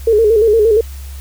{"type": "tone with vibrato", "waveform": "sine", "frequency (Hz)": 437.5, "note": "A4", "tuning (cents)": -10, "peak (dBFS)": -7, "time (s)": [0.07, 0.81], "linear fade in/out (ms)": 5, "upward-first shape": "square", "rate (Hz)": 8.6, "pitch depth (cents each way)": 73, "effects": ["added 68 Hz sine -26 dBFS peak until 1.2 s", "white hiss -40 dBFS RMS until 1.2 s"]}